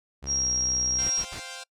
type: tone with pitch glide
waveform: sawtooth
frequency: 68.3 to 63.36 Hz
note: C#2 to B1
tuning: -25 to +45 cents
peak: -32 dBFS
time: 0.22-1.09 s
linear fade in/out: 20 ms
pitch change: -130 cents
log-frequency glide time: 0.37-0.43 s
type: tone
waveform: sine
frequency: 5620 Hz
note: F8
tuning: 10 cents sharp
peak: -23 dBFS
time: 0.26-1.25 s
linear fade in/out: 50 ms
type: chord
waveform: 5% pulse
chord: C suspended fourth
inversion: none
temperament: equal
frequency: 523.3 / 698.5 / 784 Hz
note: C5 / F5 / G5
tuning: 0 / 0 / 0 cents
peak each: -30 dBFS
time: 0.98-1.64 s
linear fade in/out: 10 ms
type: noise bursts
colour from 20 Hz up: pink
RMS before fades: -39 dBFS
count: 3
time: 1.02-1.401 s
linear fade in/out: 10 ms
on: 85 ms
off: 63 ms
effects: noise-tail reverb RT60 0.1 s tail -26 dB re dry + low-pass 9000 Hz 12 dB/octave